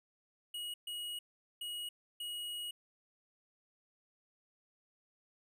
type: tone bursts at uneven times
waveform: square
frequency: 2900 Hz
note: F#7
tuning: 35 cents flat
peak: -40 dBFS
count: 4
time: 0.54-0.74 / 0.87-1.19 / 1.61-1.89 / 2.2-2.71 s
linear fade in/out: 5 ms
effects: none